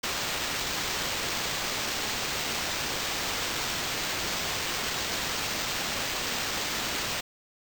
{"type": "noise with sample-and-hold", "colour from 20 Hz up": "white", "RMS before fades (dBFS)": -31, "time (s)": [0.03, 7.21], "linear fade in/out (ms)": 10, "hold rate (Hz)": 11025, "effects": []}